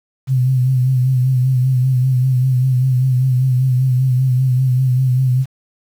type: tone with vibrato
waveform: sine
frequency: 128.6 Hz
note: C3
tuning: 30 cents flat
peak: -11 dBFS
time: 0.27-5.46 s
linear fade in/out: 50 ms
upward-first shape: sine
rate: 5.1 Hz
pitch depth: 51 cents each way
effects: 7-bit